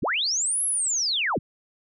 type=linear two-way sweep; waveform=sine; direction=up then down; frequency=30.87 to 11250 to 30.87 Hz; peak=-22 dBFS; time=0.02-1.39 s; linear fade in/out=10 ms; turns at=0.64 s; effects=none